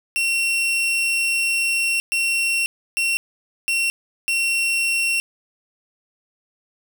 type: tone bursts at uneven times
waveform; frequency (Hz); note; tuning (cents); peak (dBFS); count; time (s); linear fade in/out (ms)
40% pulse; 2727; F7; -42; -17; 5; 0.16-2 / 2.12-2.66 / 2.97-3.17 / 3.68-3.9 / 4.28-5.2; 0
effects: none